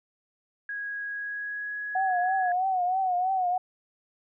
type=tone with pitch glide; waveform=sine; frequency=1652 to 1674.1 Hz; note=G#6 to G#6; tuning=-10 to +13 cents; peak=-31 dBFS; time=0.69-2.52 s; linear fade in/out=2 ms; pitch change=+23 cents; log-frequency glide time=1.09-1.75 s
type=tone with vibrato; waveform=sine; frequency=740 Hz; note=F#5; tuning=in tune; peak=-23 dBFS; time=1.95-3.58 s; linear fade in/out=5 ms; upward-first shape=triangle; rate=3.1 Hz; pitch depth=85 cents each way
effects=none